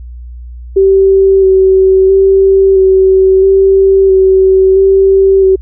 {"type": "tone with vibrato", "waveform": "sine", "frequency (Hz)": 383.7, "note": "G4", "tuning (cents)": -37, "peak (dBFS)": -3, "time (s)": [0.76, 5.56], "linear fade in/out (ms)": 10, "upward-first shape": "square", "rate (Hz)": 0.75, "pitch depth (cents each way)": 15, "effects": ["added 60 Hz sine -24 dBFS peak until 5.61 s"]}